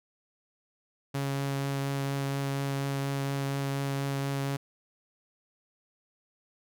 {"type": "tone with vibrato", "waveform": "sawtooth", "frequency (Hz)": 138.4, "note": "C#3", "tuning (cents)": -2, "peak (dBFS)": -25, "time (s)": [1.14, 4.57], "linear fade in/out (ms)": 10, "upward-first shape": "triangle", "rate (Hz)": 4.2, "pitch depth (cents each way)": 10, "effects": []}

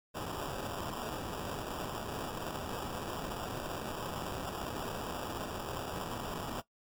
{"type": "noise with sample-and-hold", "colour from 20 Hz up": "blue", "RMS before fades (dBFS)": -39, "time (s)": [0.14, 6.62], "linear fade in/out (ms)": 20, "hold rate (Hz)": 2100, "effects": ["noise-tail reverb RT60 0.1 s tail -17 dB re dry", "MP3 96 kbps"]}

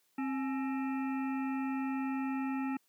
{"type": "harmonic tone with a mistuned harmonic", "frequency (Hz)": 265.7, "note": "C4", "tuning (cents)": 27, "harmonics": [1, 3, 5, 7, 9, 10], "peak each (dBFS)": [-32, -42, -46, -49, -51, -52], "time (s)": [0.18, 2.77], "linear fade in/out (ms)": 5, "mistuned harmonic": 3, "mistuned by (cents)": 98, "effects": ["white hiss -73 dBFS RMS until 2.88 s", "high-pass 150 Hz 12 dB/octave"]}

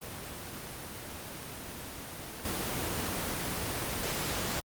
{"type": "noise with level steps", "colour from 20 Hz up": "pink", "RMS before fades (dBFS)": [-41, -33], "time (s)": [0.01, 4.61], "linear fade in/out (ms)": 20, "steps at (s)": 2.45, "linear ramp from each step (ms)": 2, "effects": ["high-pass 60 Hz 12 dB/octave", "Opus 24 kbps"]}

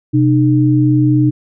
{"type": "tone pair together", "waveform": "sine", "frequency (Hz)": [127.8, 304], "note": ["C3", "D#4"], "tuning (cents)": [-40, -40], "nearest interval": "octave + minor third", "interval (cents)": 1500, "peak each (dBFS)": -11, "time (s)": [0.13, 1.31], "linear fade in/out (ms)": 20, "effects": []}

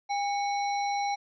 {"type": "harmonic tone with a mistuned harmonic", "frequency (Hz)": 808, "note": "G#5", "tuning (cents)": -48, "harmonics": [1, 3, 5, 7], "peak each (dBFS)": [-27, -37, -41, -44], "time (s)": [0.09, 1.16], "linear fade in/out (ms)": 20, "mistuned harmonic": 3, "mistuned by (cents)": -150, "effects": []}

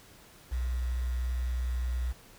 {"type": "tone with quantisation", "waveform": "sine", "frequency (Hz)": 61.74, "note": "B1", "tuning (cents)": 0, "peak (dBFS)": -28, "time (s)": [0.51, 2.13], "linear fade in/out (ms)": 20, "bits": 8, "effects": ["pink hiss -55 dBFS RMS until 2.38 s"]}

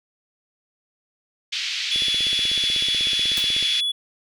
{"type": "band-pass noise", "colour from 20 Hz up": "pink", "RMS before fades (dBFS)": -27, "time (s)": [1.52, 3.81], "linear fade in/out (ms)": 10, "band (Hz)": [2500, 4800], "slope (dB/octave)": 24}
{"type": "tone", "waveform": "triangle", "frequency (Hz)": 3404, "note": "G#7", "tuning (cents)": 42, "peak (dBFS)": -19, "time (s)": [1.91, 3.92], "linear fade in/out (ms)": 10}
{"type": "click train", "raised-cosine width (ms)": 2, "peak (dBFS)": -24, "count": 28, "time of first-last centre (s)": [1.96, 3.627], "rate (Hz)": 16.2}
{"type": "noise with exponential decay", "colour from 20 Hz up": "white", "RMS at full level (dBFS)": -28, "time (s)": [3.37, 3.51], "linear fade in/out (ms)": 1, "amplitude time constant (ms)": 30}
{"effects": []}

